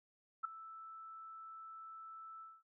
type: tone with ADSR envelope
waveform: sine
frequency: 1318.5 Hz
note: E6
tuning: in tune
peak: -32 dBFS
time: 0.43-2.63 s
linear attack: 19 ms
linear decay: 5 ms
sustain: -17 dB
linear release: 220 ms
effects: none